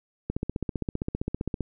click train, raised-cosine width 3 ms, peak -15 dBFS, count 21, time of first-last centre 0.3-1.607 s, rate 15.3 Hz, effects none

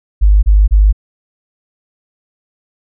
sine tone bursts, 50.7 Hz, G#1, 41 cents flat, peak -4 dBFS, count 3, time 0.21-0.928 s, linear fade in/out 20 ms, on 220 ms, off 29 ms, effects none

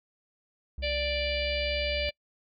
triangle tone with vibrato, 65.41 Hz, C2, in tune, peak -32 dBFS, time 0.78-2.09 s, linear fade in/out 0 ms, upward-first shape sine, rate 4.4 Hz, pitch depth 19 cents each way
harmonic tone, 587.3 Hz, D5, in tune, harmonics 1 / 3 / 4 / 5 / 6 / 7 / 8, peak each -31 / -42 / -34 / -36 / -40 / -42 / -39 dBFS, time 0.82-2.11 s, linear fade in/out 20 ms
effects noise-tail reverb RT60 0.1 s tail -26 dB re dry

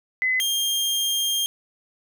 sine / sawtooth tone pair in turn, 2027 / 3207 Hz, B6 / G7, +45 / +39 cents, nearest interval minor sixth, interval 794 cents, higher second, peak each -19 / -18 dBFS, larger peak second, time 0.22-0.4 / 0.4-1.46 s, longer second, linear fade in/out 0 ms, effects none

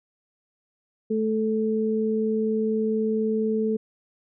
sine tone pair together, 217.6 / 437.9 Hz, A3 / A4, -19 / -8 cents, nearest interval octave, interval 1211 cents, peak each -24 / -24 dBFS, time 1.1-3.77 s, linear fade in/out 10 ms, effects none

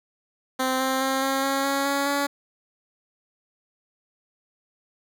10% pulse tone with pitch steps, 260 / 263.2 / 266.4 / 269.6 / 272.9 / 276.3 / 279.6 / 283 Hz, C4 / C4 / C4 / C#4 / C#4 / C#4 / C#4 / C#4, -11 / +10 / +31 / -48 / -27 / -6 / +15 / +36 cents, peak -14 dBFS, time 0.59-2.27 s, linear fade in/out 10 ms, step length 210 ms, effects none

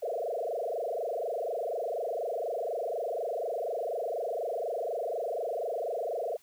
sine tone with frequency modulation, 569 Hz, C#5, 45 cents sharp, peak -30 dBFS, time 0.02-6.37 s, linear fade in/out 10 ms, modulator 24.1 Hz, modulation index 5.3, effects white hiss -63 dBFS RMS until 6.42 s

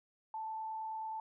sine tone with frequency modulation, 880 Hz, A5, in tune, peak -38 dBFS, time 0.34-1.2 s, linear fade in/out 2 ms, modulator 29.4 Hz, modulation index 0.33, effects none

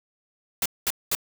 white noise bursts, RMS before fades -24 dBFS, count 3, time 0.62-1.151 s, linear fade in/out 2 ms, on 37 ms, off 210 ms, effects none

